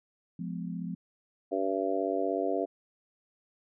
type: chord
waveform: sine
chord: F diminished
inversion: none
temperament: just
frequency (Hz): 174.61 / 209.5 / 251.4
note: F3 / Ab3 / Cb4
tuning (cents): 0 / +15 / +31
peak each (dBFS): -35 / -40 / -40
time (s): 0.39-0.95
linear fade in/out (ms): 5
type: harmonic tone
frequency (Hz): 96.5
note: G2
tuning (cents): -27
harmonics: 3 / 4 / 5 / 6 / 7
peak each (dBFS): -34 / -33 / -34 / -36 / -32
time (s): 1.51-2.66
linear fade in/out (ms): 20
effects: none